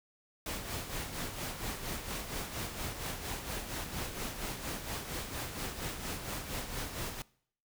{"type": "noise with tremolo", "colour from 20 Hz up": "pink", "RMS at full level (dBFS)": -37, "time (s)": [0.46, 7.22], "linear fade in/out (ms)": 2, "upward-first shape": "sine", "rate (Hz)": 4.3, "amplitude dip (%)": 55, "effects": ["noise-tail reverb RT60 0.6 s tail -22 dB re dry"]}